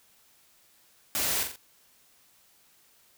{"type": "noise with echo", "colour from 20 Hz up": "white", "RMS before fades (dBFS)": -29, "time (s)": [1.15, 1.43], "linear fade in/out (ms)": 0, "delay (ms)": 43, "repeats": 3, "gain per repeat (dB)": -6, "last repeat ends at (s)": 1.559, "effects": ["white hiss -62 dBFS RMS until 3.17 s"]}